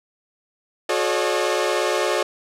sawtooth tone cluster, 361.4 / 430.4 / 548 / 605 Hz, F#4 / A4 / C#5 / D#5, -41 / -38 / -20 / -49 cents, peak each -21 dBFS, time 0.89-2.23 s, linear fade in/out 5 ms, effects low-pass 9000 Hz 12 dB/octave

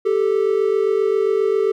triangle tone pair together, 392 / 439.5 Hz, G4 / A4, 0 / -2 cents, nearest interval major second, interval 198 cents, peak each -16 dBFS, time 0.05-1.72 s, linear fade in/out 10 ms, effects none

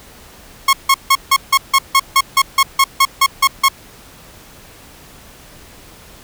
sawtooth tone bursts, 1088 Hz, C#6, 33 cents flat, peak -4 dBFS, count 15, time 0.68-3.685 s, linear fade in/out 5 ms, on 51 ms, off 160 ms, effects pink hiss -41 dBFS RMS until 6.23 s

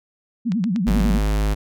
sine tone with vibrato, 204.7 Hz, G#3, 25 cents flat, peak -18 dBFS, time 0.45-1.19 s, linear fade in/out 20 ms, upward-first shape sine, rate 10 Hz, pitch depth 290 cents each way
click train, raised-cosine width 0.2 ms, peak -17 dBFS, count 5, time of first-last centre 0.52-1.003 s, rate 8.29 Hz
square tone, 51.91 Hz, G#1, in tune, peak -18 dBFS, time 0.86-1.55 s, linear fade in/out 20 ms
effects none

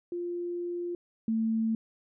sine tone pair in turn, 349.2 / 223.4 Hz, F4 / A3, 0 / +27 cents, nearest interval minor sixth, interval 773 cents, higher first, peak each -31 / -25 dBFS, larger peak second, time 0.12-0.95 / 1.28-1.75 s, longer first, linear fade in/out 2 ms, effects none

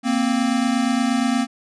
square tone pair together, 233.1 / 261.6 Hz, A#3 / C4, 0 / 0 cents, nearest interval major second, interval 200 cents, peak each -21 dBFS, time 0.03-1.47 s, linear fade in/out 50 ms, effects resampled to 22050 Hz

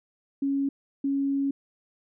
sine tone pair in turn, 276.7 / 276.7 Hz, C#4 / C#4, -3 / -3 cents, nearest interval unison, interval 0 cents, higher neither, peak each -23 dBFS, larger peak neither, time 0.42-0.69 / 1.04-1.51 s, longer second, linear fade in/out 5 ms, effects none

